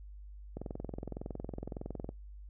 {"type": "click train", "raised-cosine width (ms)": 2, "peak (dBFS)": -26, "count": 34, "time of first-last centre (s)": [0.57, 2.091], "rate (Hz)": 21.7, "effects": ["noise-tail reverb RT60 0.2 s tail -26 dB re dry", "added 50 Hz sine -46 dBFS peak until 2.49 s"]}